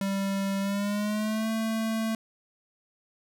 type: tone with pitch glide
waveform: square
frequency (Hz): 196 to 222.6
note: G3 to A3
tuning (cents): 0 to +20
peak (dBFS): -27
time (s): 0.01-2.15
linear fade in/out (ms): 2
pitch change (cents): +220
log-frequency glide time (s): 0.6-1.5
effects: none